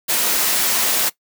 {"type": "noise", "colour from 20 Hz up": "white", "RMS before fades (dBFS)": -18, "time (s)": [0.08, 1.1], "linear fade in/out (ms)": 20, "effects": ["noise-tail reverb RT60 0.1 s tail -19 dB re dry", "high-pass 200 Hz 12 dB/octave"]}